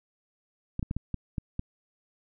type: clicks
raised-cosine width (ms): 5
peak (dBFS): -18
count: 7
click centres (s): 0.794 / 0.828 / 0.911 / 0.966 / 1.143 / 1.382 / 1.594
effects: none